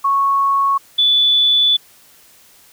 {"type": "tone pair in turn", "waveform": "sine", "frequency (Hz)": [1105, 3469], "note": ["C#6", "A7"], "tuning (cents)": [-6, -25], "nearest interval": "octave + minor sixth", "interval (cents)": 1981, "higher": "second", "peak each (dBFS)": [-12, -10], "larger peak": "second", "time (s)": [[0.04, 0.78], [0.98, 1.77]], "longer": "second", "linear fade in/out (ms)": 10, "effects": ["white hiss -48 dBFS RMS until 2.72 s"]}